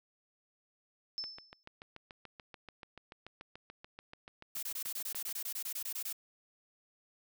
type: tone with exponential decay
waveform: sine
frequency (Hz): 5274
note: E8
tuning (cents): 0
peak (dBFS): -34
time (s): 1.18-1.63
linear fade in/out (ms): 0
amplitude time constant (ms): 97
type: click train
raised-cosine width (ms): 0.3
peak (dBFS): -32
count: 29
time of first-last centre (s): 1.24-5.292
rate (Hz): 6.91
type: noise bursts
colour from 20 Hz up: blue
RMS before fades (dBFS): -39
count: 16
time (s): 4.55-6.128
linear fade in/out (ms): 5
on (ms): 78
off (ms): 22
effects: none